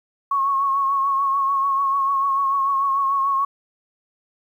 sine tone with vibrato, 1098 Hz, C#6, 17 cents flat, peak -17 dBFS, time 0.31-3.45 s, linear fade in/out 5 ms, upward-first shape triangle, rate 6.8 Hz, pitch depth 43 cents each way, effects 9-bit

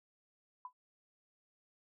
sine tone with exponential decay, 1000 Hz, B5, 21 cents sharp, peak -39 dBFS, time 0.65-0.73 s, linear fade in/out 2 ms, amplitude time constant 16 ms, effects none

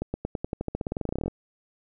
accelerating click train, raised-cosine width 2 ms, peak -15 dBFS, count 23, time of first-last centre 0.02-1.28 s, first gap 120 ms, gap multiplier 0.92, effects none

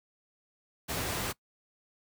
pink noise, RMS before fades -33 dBFS, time 0.88-1.33 s, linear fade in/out 20 ms, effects noise-tail reverb RT60 0.1 s tail -22 dB re dry + high-pass 60 Hz 12 dB/octave

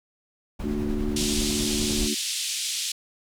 brown noise with tremolo, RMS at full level -30 dBFS, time 0.59-2.08 s, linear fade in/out 10 ms, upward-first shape sine, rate 10 Hz, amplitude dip 30%
sine chord, D major, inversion second, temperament just, 220.2 / 293.7 / 367.1 Hz, A3 / D4 / F#4, +2 / 0 / -14 cents, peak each -28 / -31 / -32 dBFS, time 0.63-2.15 s, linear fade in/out 20 ms
pink band-pass noise, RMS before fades -29 dBFS, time 1.16-2.92 s, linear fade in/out 5 ms, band 3000 to 9700 Hz, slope 24 dB/octave
effects none

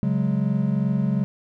triangle chord, C# suspended fourth, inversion none, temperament equal, 138.59 / 185 / 207.7 Hz, C#3 / F#3 / G#3, 0 / 0 / 0 cents, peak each -22 dBFS, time 0.03-1.24 s, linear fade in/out 0 ms, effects none

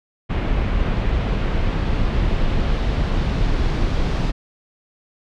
brown noise with low-pass filter sweep, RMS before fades -19 dBFS, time 0.29-4.32 s, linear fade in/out 20 ms, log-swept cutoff 2800 to 4600 Hz, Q 1.2, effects none

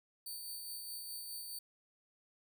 10% pulse tone with tremolo, 4559 Hz, C#8, 48 cents sharp, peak -35 dBFS, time 0.26-1.59 s, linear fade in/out 5 ms, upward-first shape sine, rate 4.8 Hz, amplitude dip 30%, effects none

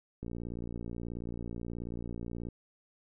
click train, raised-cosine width 3 ms, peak -27 dBFS, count 133, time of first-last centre 0.23-2.486 s, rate 58.5 Hz, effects none

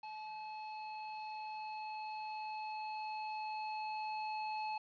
square tone with level ramp, 861 Hz, A5, 38 cents flat, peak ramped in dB -45 to -38 dBFS, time 0.03-4.78 s, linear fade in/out 5 ms, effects resampled to 11025 Hz + 11-bit

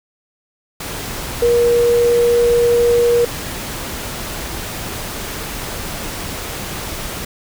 sine tone in noise, 475.7 Hz, A#4, 35 cents sharp, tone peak -10 dBFS, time 1.42-3.25 s, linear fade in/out 5 ms, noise pink, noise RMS -26 dBFS, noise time 0.8-7.25 s, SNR +13 dB, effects none

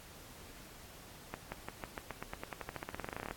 accelerating click train, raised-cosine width 0.5 ms, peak -24 dBFS, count 26, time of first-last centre 1.34-3.31 s, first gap 180 ms, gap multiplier 0.92, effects pink hiss -54 dBFS RMS until 3.36 s + AAC 64 kbps

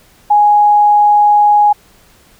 sine tone, 830.6 Hz, G#5, in tune, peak -5 dBFS, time 0.3-1.73 s, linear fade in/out 10 ms, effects pink hiss -47 dBFS RMS until 2.39 s

